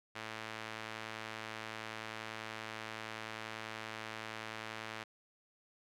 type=tone with band-pass filter; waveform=sawtooth; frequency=110.4 Hz; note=A2; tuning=6 cents sharp; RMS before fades=-45 dBFS; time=0.15-5.04 s; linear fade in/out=10 ms; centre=2100 Hz; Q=0.85; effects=none